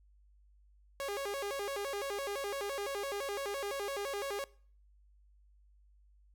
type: tone with vibrato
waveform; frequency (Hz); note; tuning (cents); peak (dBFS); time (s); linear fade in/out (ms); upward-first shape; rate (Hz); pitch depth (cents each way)
sawtooth; 473.4; A#4; +27; -32; 1-4.44; 0; square; 5.9; 270
effects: noise-tail reverb RT60 0.5 s tail -22 dB re dry + added 50 Hz sine -61 dBFS peak until 6.34 s